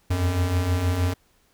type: beating tone pair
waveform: square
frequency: 84.3 / 90.7 Hz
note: E2 / F#2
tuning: +39 / -34 cents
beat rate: 6.4 Hz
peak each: -29 / -22 dBFS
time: 0.1-1.14 s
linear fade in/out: 10 ms
effects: pink hiss -63 dBFS RMS until 1.53 s